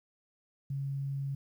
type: tone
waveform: sine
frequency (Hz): 138.2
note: C#3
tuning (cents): -5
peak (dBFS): -32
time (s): 0.7-1.35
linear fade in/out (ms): 5
effects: 11-bit